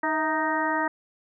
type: harmonic tone with a mistuned harmonic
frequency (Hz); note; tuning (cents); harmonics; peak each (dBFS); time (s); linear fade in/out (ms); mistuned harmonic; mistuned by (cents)
311.1; D#4; 0; 1 / 2 / 3 / 4 / 5 / 6; -30 / -31 / -27 / -32 / -32 / -30; 0.03-0.88; 5; 2; +58
effects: none

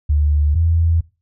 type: tone pair in turn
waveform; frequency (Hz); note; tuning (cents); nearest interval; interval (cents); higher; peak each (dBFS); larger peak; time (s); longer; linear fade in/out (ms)
sine; 74 / 82.87; D2 / E2; +14 / +10; major second; 196; second; -12; neither; 0.09-0.55 / 0.55-1.01; neither; 10
effects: noise-tail reverb RT60 0.3 s tail -21 dB re dry

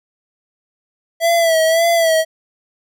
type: tone with vibrato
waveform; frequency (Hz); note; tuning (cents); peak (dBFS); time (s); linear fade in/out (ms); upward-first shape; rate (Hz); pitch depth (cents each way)
square; 659.3; E5; 0; -12; 1.2-2.25; 50; sine; 1.8; 54
effects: none

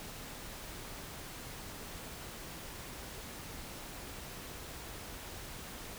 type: silence
effects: pink hiss -46 dBFS RMS until 5.98 s

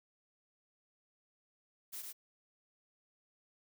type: noise with echo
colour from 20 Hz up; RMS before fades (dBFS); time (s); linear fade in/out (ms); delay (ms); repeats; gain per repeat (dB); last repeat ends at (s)
blue; -44; 1.92-2.03; 20; 100; 1; -2; 2.13
effects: none

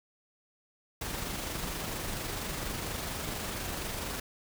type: noise with amplitude modulation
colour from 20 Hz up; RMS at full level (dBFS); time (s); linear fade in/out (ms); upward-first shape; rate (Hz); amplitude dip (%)
pink; -35; 1.01-4.2; 5; sine; 24.3; 30
effects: none

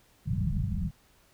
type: low-pass noise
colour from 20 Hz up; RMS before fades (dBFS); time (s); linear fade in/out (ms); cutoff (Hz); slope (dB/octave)
white; -29; 0.25-0.91; 50; 200; 96
effects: pink hiss -63 dBFS RMS until 1.33 s

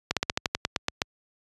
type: slowing click train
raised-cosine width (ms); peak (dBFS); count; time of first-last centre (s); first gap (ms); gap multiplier
0.2; -6; 11; 0.11-1.018; 57; 1.1
effects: high-pass 60 Hz 12 dB/octave + resampled to 24000 Hz

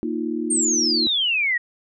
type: chord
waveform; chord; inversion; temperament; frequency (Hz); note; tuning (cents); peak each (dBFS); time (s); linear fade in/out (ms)
sine; Bb suspended fourth; none; equal; 233.1 / 311.1 / 349.2; Bb3 / Eb4 / F4; 0 / 0 / 0; -27 / -26 / -28; 0.03-1.07; 0
type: exponential sweep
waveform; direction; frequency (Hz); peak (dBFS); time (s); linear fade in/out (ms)
sine; down; 8870 to 1864.7; -18; 0.5-1.58; 10
effects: none

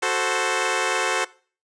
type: chord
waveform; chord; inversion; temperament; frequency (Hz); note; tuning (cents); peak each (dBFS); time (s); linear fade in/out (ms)
10% pulse; F# diminished; none; equal; 370 / 440 / 523.3; F#4 / A4 / C5; 0 / 0 / 0; -17; 0.02-1.25; 10
effects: noise-tail reverb RT60 0.4 s tail -20 dB re dry + resampled to 22050 Hz

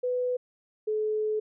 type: tone pair in turn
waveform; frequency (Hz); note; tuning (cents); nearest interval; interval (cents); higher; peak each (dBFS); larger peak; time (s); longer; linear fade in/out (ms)
sine; 497.8 / 429.4; B4 / A4; +14 / -42; minor third; 256; first; -25; neither; 0.03-0.37 / 0.87-1.4; second; 10
effects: none

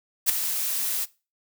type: noise with ADSR envelope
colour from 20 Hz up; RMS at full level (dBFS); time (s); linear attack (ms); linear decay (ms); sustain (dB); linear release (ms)
blue; -17; 0.26-1.06; 35; 5; -10; 29
effects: noise-tail reverb RT60 0.3 s tail -20 dB re dry

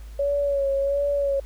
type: tone with vibrato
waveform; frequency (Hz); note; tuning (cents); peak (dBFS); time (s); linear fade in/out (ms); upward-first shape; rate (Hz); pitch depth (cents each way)
sine; 560; C#5; +18; -20; 0.19-1.4; 5; sine; 1.4; 36
effects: added 53 Hz sine -36 dBFS peak until 1.45 s + pink hiss -54 dBFS RMS until 1.45 s

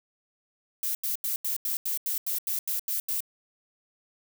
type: noise bursts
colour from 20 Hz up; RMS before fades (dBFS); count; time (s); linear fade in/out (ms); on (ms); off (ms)
violet; -29; 12; 0.83-3.205; 2; 120; 85
effects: none

